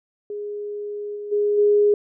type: tone with level steps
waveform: sine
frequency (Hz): 413.6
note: G#4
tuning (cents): -7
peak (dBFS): -27 / -29 / -17 / -13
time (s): 0.3-1.94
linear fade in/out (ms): 2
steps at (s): 1.15 / 1.31 / 1.57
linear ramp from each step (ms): 20
effects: none